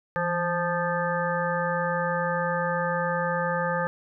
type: harmonic tone with a mistuned harmonic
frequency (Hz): 174.8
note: F3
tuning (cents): +2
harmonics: 1 / 3 / 5 / 7 / 9 / 10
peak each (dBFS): -31 / -28 / -31 / -31 / -33 / -34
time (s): 0.16-3.87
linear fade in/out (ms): 0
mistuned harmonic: 1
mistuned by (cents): -73
effects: none